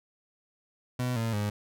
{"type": "tone with pitch steps", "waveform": "30% pulse", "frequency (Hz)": [124.9, 113.87, 103.82], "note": ["B2", "A#2", "G#2"], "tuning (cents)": [20, -40, 0], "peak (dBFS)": -25, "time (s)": [0.99, 1.5], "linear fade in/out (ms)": 5, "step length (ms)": 170, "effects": []}